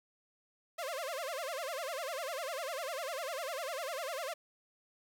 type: tone with vibrato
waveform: sawtooth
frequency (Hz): 601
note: D5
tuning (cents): +40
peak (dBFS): -33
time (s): 0.78-4.34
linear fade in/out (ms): 10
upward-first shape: sine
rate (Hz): 10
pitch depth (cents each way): 270
effects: 11-bit